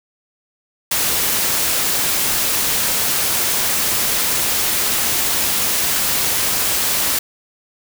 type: noise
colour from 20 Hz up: white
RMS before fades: -18 dBFS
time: 0.91-7.19 s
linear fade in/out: 5 ms
effects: none